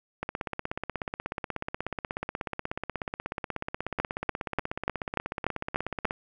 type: two click trains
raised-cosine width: 0.5 ms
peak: -16 / -10 dBFS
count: 98 / 8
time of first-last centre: 0.23-6.109 / 4-6.053 s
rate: 16.5 / 3.41 Hz
effects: none